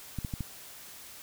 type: clicks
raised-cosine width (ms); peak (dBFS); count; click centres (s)
5; -21; 4; 0.187 / 0.248 / 0.338 / 0.407
effects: white hiss -48 dBFS RMS until 1.22 s